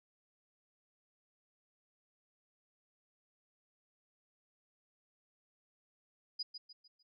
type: tone with echo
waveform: sine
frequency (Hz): 4928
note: D#8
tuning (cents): -17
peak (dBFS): -35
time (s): 6.39-6.43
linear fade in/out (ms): 10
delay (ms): 150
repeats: 4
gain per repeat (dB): -8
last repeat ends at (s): 7.03
effects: none